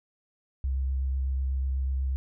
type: tone with vibrato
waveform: sine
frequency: 66.3 Hz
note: C2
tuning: 23 cents sharp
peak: -25 dBFS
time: 0.64-2.16 s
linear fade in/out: 0 ms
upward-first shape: triangle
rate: 8.1 Hz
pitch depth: 21 cents each way
effects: none